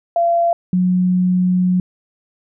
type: tone pair in turn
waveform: sine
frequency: 683 / 181.95 Hz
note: F5 / F#3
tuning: -39 / -29 cents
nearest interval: octave + major seventh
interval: 2290 cents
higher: first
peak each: -12 dBFS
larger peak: neither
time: 0.16-0.53 / 0.73-1.8 s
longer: second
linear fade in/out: 2 ms
effects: none